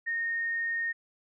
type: tone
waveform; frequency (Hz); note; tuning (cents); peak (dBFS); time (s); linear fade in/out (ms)
sine; 1846; A#6; -17; -28; 0.06-0.93; 20
effects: none